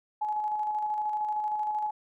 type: tone with tremolo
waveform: sine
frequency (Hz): 848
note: G#5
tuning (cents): +36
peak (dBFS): -26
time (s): 0.21-1.91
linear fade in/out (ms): 10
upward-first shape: square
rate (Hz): 13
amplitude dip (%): 30
effects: none